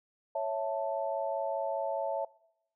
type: chord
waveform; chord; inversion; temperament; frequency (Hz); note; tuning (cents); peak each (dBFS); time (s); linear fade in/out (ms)
sine; A major; first; equal; 554.4 / 659.3 / 880; C#5 / E5 / A5; 0 / 0 / 0; -34 / -33 / -36; 0.35-2.25; 5
effects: noise-tail reverb RT60 0.8 s tail -23 dB re dry